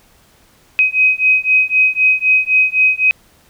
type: beating tone pair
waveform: sine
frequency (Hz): 2522 / 2525.9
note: D#7 / D#7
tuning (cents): +23 / +25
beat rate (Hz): 3.9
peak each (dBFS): -13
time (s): 0.79-3.11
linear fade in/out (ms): 0
effects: pink hiss -51 dBFS RMS until 3.49 s